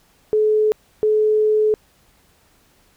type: tone bursts at uneven times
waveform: sine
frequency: 428.9 Hz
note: A4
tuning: 44 cents flat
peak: -13 dBFS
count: 2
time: 0.33-0.72 / 1.03-1.74 s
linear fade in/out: 0 ms
effects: pink hiss -57 dBFS RMS until 2.96 s

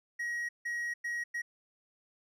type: tone bursts at uneven times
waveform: triangle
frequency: 1898 Hz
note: A#6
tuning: 31 cents sharp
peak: -31 dBFS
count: 4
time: 0.19-0.49 / 0.65-0.94 / 1.04-1.24 / 1.34-1.42 s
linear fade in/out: 10 ms
effects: resampled to 32000 Hz

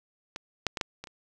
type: clicks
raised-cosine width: 0.2 ms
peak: -19 / -8 / -15 / -10 / -22 / -29 dBFS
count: 6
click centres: 0.361 / 0.667 / 0.772 / 0.812 / 1.04 / 1.072 s
effects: none

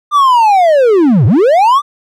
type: linear two-way sweep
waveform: triangle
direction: down then up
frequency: 1204 to 95.1 to 1204 Hz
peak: -3 dBFS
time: 0.11-1.82 s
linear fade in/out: 50 ms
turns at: 1.26 s
effects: none

